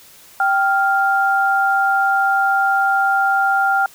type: tone pair together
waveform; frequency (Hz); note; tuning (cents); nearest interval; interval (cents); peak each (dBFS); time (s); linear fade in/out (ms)
sine; 781.9 / 1398; G5 / F6; -5 / +1; minor seventh; 1006; -16; 0.4-3.86; 2
effects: white hiss -45 dBFS RMS until 3.94 s